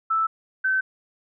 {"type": "tone pair in turn", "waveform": "sine", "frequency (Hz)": [1318.5, 1534.8], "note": ["E6", "G6"], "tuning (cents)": [0, -37], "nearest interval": "minor third", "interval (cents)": 263, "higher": "second", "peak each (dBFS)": -19, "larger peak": "neither", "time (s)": [[0.1, 0.27], [0.64, 0.81]], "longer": "neither", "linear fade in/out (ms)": 10, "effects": []}